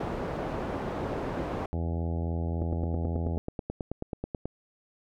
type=low-pass noise; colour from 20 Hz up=white; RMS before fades=-33 dBFS; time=0-1.66 s; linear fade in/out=5 ms; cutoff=620 Hz; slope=12 dB/octave
type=harmonic tone; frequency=83.5 Hz; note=E2; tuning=23 cents sharp; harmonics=1 / 2 / 3 / 4 / 5 / 6 / 7 / 8 / 9 / 10; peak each=-29 / -35 / -39 / -41 / -43 / -45 / -46 / -47 / -48 / -49 dBFS; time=1.73-3.38 s; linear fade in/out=0 ms
type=click train; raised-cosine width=2 ms; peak=-19 dBFS; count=18; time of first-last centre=2.62-4.456 s; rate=9.26 Hz
effects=none